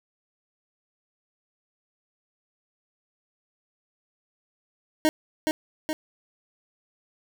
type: tone with echo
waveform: 25% pulse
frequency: 311.1 Hz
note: D#4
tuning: in tune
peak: -14 dBFS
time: 5.05-5.09 s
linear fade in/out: 0 ms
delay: 420 ms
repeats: 2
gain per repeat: -4 dB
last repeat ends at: 5.93 s
effects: none